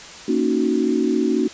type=chord; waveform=sine; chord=D# minor seventh; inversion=second; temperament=equal; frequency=233.1 / 277.2 / 311.1 / 370 Hz; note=A#3 / C#4 / D#4 / F#4; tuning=0 / 0 / 0 / 0 cents; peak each=-22 dBFS; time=0.28-1.48 s; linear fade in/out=5 ms; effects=white hiss -38 dBFS RMS until 1.53 s + resampled to 16000 Hz